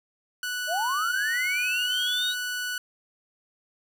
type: tone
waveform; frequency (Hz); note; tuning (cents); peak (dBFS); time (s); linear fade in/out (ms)
sawtooth; 1480; F#6; 0; -25; 0.43-2.78; 2
type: linear sweep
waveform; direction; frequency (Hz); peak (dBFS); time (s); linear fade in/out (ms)
sine; up; 587.3 to 3881; -25; 0.67-2.35; 50
effects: none